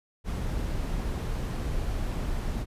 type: noise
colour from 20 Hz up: brown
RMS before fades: -30 dBFS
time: 0.24-2.66 s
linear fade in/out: 50 ms
effects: resampled to 32000 Hz